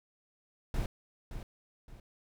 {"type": "noise with echo", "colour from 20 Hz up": "brown", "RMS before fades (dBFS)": -32, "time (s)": [0.74, 0.86], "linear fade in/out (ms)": 2, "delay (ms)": 570, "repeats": 2, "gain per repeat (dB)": -9, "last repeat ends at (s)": 2, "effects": []}